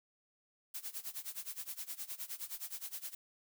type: noise with tremolo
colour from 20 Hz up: blue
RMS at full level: -41 dBFS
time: 0.74-3.15 s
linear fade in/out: 5 ms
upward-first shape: sine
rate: 9.6 Hz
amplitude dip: 90%
effects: none